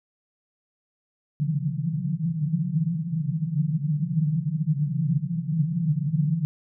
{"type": "band-pass noise", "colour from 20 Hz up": "white", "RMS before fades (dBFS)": -25, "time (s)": [1.4, 6.45], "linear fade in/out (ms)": 0, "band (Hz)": [140, 170], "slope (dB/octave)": 96, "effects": []}